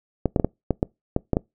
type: clicks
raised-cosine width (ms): 2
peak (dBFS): -6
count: 9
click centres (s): 0.257 / 0.362 / 0.398 / 0.446 / 0.707 / 0.829 / 1.164 / 1.333 / 1.369
effects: noise-tail reverb RT60 0.2 s tail -25 dB re dry